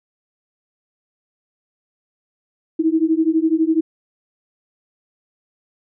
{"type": "beating tone pair", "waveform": "sine", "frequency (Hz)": [315.4, 327.4], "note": ["D#4", "E4"], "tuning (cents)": [24, -12], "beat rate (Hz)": 12, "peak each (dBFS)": -17, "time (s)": [2.79, 3.81], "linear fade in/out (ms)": 10, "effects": []}